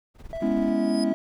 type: noise with tremolo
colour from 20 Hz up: brown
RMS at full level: -38 dBFS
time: 0.14-0.74 s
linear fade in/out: 50 ms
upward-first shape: triangle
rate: 19 Hz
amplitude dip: 90%
type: tone with pitch glide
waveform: triangle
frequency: 659.3 to 647.6 Hz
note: E5 to E5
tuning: 0 to -31 cents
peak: -28 dBFS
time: 0.33-1.14 s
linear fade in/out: 0 ms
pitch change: -31 cents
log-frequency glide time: 0.5-0.87 s
type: chord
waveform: triangle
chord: C# minor seventh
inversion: second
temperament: equal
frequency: 207.7 / 246.9 / 277.2 / 329.6 Hz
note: G#3 / B3 / C#4 / E4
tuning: 0 / 0 / 0 / 0 cents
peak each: -25 dBFS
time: 0.42-1.13 s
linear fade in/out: 5 ms
type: tone with exponential growth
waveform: 35% pulse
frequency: 5030 Hz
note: D#8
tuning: 18 cents sharp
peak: -29 dBFS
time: 0.53-1.04 s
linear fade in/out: 2 ms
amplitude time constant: 110 ms
effects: none